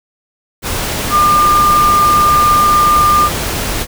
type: tone in noise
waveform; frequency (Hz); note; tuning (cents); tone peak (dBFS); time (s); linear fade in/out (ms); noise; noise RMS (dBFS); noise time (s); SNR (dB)
sine; 1200; D6; +37; -7; 1.1-3.3; 50; pink; -18; 0.62-3.87; +8
effects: none